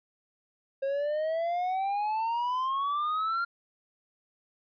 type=exponential sweep; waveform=triangle; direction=up; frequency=538 to 1400 Hz; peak=-25 dBFS; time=0.82-3.45 s; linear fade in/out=10 ms; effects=resampled to 11025 Hz